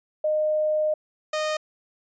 sine / sawtooth tone pair in turn, 614 / 616.5 Hz, D#5 / D#5, -23 / -16 cents, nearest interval unison, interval 7 cents, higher second, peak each -20 / -20 dBFS, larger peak neither, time 0.24-0.94 / 1.33-1.57 s, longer first, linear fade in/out 5 ms, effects resampled to 16000 Hz

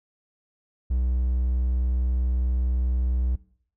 triangle tone, 62.3 Hz, B1, 16 cents sharp, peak -19 dBFS, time 0.9-3.36 s, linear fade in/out 10 ms, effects noise-tail reverb RT60 0.6 s tail -20 dB re dry

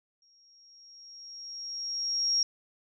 sine tone with exponential growth, 5588 Hz, F8, in tune, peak -22 dBFS, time 0.22-2.43 s, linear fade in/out 2 ms, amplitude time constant 480 ms, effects none

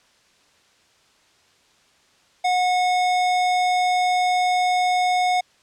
square tone, 728 Hz, F#5, 28 cents flat, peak -18 dBFS, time 2.44-5.41 s, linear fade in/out 10 ms, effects white hiss -58 dBFS RMS until 5.62 s + low-pass 6000 Hz 12 dB/octave

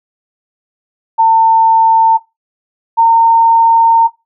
sine tone pair in turn, 900 / 914.1 Hz, A5 / A#5, +39 / -34 cents, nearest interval unison, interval 27 cents, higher second, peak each -4 dBFS, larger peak neither, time 1.18-2.18 / 2.97-4.08 s, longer second, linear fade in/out 20 ms, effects noise-tail reverb RT60 0.2 s tail -17 dB re dry

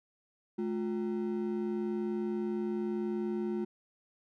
triangle ring-modulated tone, 284.7 Hz, C#4, 46 cents sharp, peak -26 dBFS, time 0.58-3.65 s, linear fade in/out 10 ms, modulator 70.4 Hz, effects none

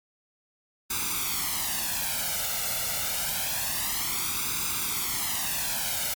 white noise with flanger, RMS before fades -29 dBFS, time 0.9-6.14 s, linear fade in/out 5 ms, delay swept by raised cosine 0.81 to 1.43 ms, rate 0.27 Hz, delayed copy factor +0.75, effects MP3 96 kbps

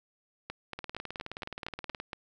two click trains, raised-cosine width 0.3 ms, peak -22 / -21 dBFS, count 24 / 8, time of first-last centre 0.79-2.001 / 0.5-2.132 s, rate 19 / 4.29 Hz, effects none

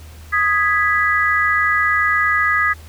sine chord, G# minor, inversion second, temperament equal, 1244.5 / 1661.2 / 1975.5 Hz, D#6 / G#6 / B6, 0 / 0 / 0 cents, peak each -18 dBFS, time 0.32-2.74 s, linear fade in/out 20 ms, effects added 78 Hz sine -36 dBFS peak until 2.88 s + pink hiss -45 dBFS RMS until 2.88 s

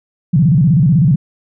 sine tone with vibrato, 152.6 Hz, D#3, 33 cents flat, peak -7 dBFS, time 0.33-1.16 s, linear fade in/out 10 ms, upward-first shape square, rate 16 Hz, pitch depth 230 cents each way, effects none

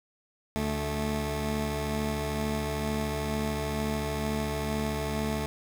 15% pulse tone pair together, 73.42 / 218.1 Hz, D2 / A3, 0 / -15 cents, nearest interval octave + perfect fifth, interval 1885 cents, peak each -25 dBFS, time 0.56-5.46 s, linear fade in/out 0 ms, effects none

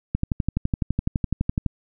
click train, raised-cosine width 5 ms, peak -9 dBFS, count 19, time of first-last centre 0.15-1.663 s, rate 11.9 Hz, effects none

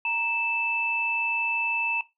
sine tone pair together, 932.3 / 2637 Hz, A#5 / E7, 0 / 0 cents, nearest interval octave + tritone, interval 1800 cents, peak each -31 / -25 dBFS, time 0.05-2.01 s, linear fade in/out 2 ms, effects noise-tail reverb RT60 0.2 s tail -17 dB re dry

